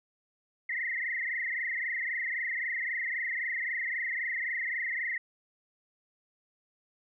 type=tone with frequency modulation; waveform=sine; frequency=1975.5 Hz; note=B6; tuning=in tune; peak=-30 dBFS; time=0.69-5.18 s; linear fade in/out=5 ms; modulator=23.8 Hz; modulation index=5.8; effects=none